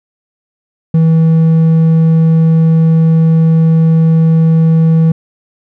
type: tone with hard clipping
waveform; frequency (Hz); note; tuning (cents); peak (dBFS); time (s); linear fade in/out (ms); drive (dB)
sine; 162; E3; -30; -6; 0.94-5.12; 5; 3
effects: none